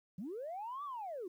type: linear two-way sweep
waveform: sine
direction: up then down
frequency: 161.7 to 1187 to 331 Hz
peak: -39 dBFS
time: 0.18-1.28 s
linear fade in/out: 5 ms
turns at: 0.84 s
effects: tanh soft clip ceiling -36 dBFS + 12-bit